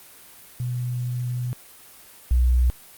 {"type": "tone pair in turn", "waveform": "sine", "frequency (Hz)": [123.47, 61.73], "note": ["B2", "B1"], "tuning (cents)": [0, 0], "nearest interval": "octave", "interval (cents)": 1200, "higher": "first", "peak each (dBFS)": [-24, -15], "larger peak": "second", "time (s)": [[0.6, 1.53], [2.31, 2.7]], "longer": "first", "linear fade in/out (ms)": 0, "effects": ["white hiss -47 dBFS RMS until 2.97 s", "Opus 32 kbps"]}